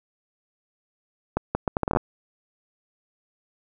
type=accelerating click train; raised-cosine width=1 ms; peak=-8 dBFS; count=11; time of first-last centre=1.37-1.97 s; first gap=180 ms; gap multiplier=0.71; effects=none